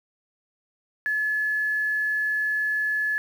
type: tone with quantisation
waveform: sine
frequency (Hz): 1713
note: A6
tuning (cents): -47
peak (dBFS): -22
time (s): 1.06-3.18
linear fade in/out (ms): 0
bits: 8
effects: none